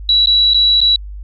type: tone with dropouts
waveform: sine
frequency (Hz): 3917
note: B7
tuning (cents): -15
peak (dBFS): -8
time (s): 0.09-0.96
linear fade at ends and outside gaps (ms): 2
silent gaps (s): 0.259-0.271 / 0.536-0.544 / 0.805-0.814
effects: added 50 Hz sine -26 dBFS peak until 1.23 s